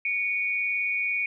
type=tone pair together; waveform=sine; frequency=2241 / 2441 Hz; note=C#7 / D#7; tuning=+18 / -34 cents; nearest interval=minor second; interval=148 cents; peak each=-27 dBFS; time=0.05-1.26 s; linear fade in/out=2 ms; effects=none